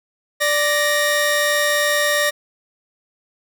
sawtooth tone pair together, 587.3 / 1864.7 Hz, D5 / A#6, 0 / 0 cents, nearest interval octave + minor sixth, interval 2000 cents, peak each -15 dBFS, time 0.4-2.31 s, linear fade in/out 20 ms, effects none

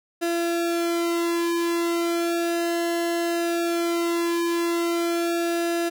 sawtooth tone with flanger, 340 Hz, F4, 46 cents flat, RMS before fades -24 dBFS, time 0.21-5.9 s, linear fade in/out 20 ms, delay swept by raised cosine 0.91 to 2.11 ms, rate 0.18 Hz, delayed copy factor -1, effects none

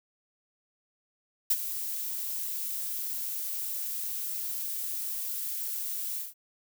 violet noise with ADSR envelope, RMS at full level -22 dBFS, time 1.5-6.34 s, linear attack 8 ms, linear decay 46 ms, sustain -12 dB, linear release 160 ms, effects none

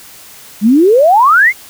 sine exponential sweep, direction up, 196.5 to 2217 Hz, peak -4 dBFS, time 0.61-1.53 s, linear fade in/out 50 ms, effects white hiss -36 dBFS RMS until 1.69 s

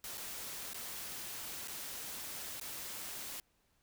white noise with dropouts, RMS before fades -44 dBFS, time 0.04-3.4 s, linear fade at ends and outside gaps 1 ms, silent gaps 0.174-0.178 / 0.734-0.744 / 1.675-1.681 / 2.599-2.612 s, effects pink hiss -75 dBFS RMS until 3.82 s

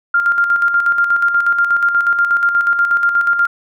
sine tone with tremolo, 1396.9 Hz, F6, in tune, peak -9 dBFS, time 0.14-3.47 s, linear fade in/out 5 ms, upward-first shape square, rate 8.3 Hz, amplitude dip 50%, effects none

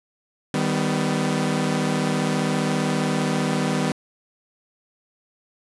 sawtooth chord, Eb augmented, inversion none, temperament equal with one note detuned, 155.56 / 196 / 250.8 Hz, Eb3 / G3 / B3, 0 / 0 / +27 cents, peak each -21 dBFS, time 0.54-3.92 s, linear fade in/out 2 ms, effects resampled to 24000 Hz

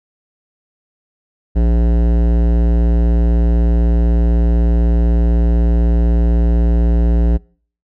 sine tone with hard clipping, 58 Hz, A#1, 8 cents flat, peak -12 dBFS, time 1.55-7.38 s, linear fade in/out 20 ms, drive 16 dB, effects noise-tail reverb RT60 0.5 s tail -26 dB re dry

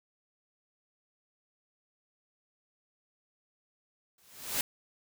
white noise with exponential growth, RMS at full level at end -28 dBFS, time 4.18-4.61 s, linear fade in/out 2 ms, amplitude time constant 93 ms, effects none

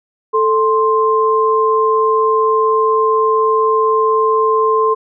sine tone pair together, 440 / 1049.3 Hz, A4 / C6, 0 / +5 cents, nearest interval octave + minor third, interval 1505 cents, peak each -13 dBFS, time 0.33-4.95 s, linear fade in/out 20 ms, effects none

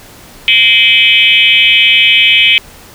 sine tone with frequency modulation, 2773 Hz, F7, 13 cents flat, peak -4 dBFS, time 0.48-2.58 s, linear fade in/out 0 ms, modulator 228 Hz, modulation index 2.5, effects pink hiss -36 dBFS RMS until 2.94 s

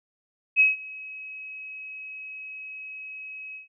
sine tone with ADSR envelope, 2555 Hz, D#7, 45 cents sharp, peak -13 dBFS, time 0.56-3.68 s, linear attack 40 ms, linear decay 160 ms, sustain -23 dB, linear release 130 ms, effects none

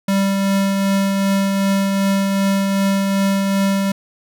square tone with tremolo, 196 Hz, G3, in tune, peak -14 dBFS, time 0.08-3.92 s, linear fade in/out 5 ms, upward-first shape triangle, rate 2.6 Hz, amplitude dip 30%, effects none

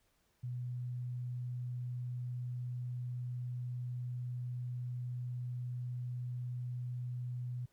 sine tone, 123.47 Hz, B2, in tune, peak -37 dBFS, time 0.43-7.66 s, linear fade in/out 10 ms, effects pink hiss -75 dBFS RMS until 7.72 s

